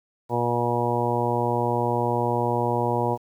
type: harmonic tone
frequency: 120 Hz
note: B2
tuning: 49 cents flat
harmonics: 1 / 2 / 3 / 4 / 5 / 6 / 7 / 8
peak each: -28 / -31 / -29 / -28 / -31 / -31 / -29 / -28 dBFS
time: 0.29-3.18 s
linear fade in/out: 50 ms
effects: 9-bit